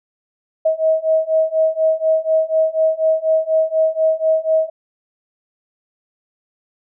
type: beating tone pair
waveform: sine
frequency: 635 / 639.1 Hz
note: D#5 / D#5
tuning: +35 / +46 cents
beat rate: 4.1 Hz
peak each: -17 / -16 dBFS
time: 0.65-4.7 s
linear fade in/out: 10 ms
effects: none